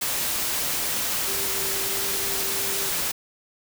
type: tone in noise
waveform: sine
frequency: 392 Hz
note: G4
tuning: in tune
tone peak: -36 dBFS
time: 1.27-2.9 s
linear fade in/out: 10 ms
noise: white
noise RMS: -26 dBFS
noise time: 0.01-3.12 s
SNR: -13 dB
effects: none